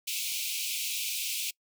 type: high-pass noise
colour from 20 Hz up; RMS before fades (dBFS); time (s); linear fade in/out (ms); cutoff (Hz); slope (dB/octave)
pink; -33; 0.07-1.51; 10; 2300; 96
effects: noise-tail reverb RT60 0.1 s tail -24 dB re dry

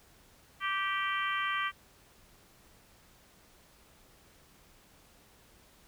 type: harmonic tone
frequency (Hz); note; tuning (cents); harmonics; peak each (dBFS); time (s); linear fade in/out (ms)
390.2; G4; -8; 3 / 4 / 5 / 6 / 7 / 8; -33 / -37 / -36 / -39 / -44 / -40; 0.6-1.72; 50
effects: pink hiss -61 dBFS RMS until 5.87 s

